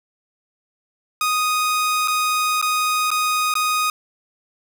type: tone with dropouts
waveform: sawtooth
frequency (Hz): 1244.5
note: D#6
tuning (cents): 0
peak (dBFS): -14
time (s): 1.21-3.9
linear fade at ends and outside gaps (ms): 2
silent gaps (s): 2.076-2.081 / 2.615-2.625 / 3.105-3.114 / 3.54-3.553
effects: none